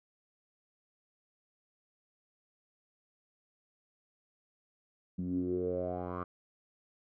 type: tone with low-pass filter sweep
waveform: 10% pulse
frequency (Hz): 89.8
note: F2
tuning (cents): +49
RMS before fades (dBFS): -35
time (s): 5.18-6.24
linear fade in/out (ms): 10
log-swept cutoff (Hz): 200 to 1200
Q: 6.8
effects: none